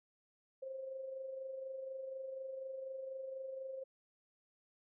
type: tone with amplitude modulation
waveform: sine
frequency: 530 Hz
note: C5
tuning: 22 cents sharp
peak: -40 dBFS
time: 0.62-3.84 s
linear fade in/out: 10 ms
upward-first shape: sine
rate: 24.1 Hz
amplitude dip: 45%
effects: none